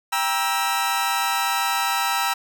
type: chord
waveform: sawtooth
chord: E diminished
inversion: first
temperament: just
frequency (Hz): 791.1 / 949.3 / 1318.5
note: G5 / Bb5 / E6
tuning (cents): +16 / +31 / 0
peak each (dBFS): -22 / -21 / -21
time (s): 0.12-2.34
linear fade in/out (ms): 10
effects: none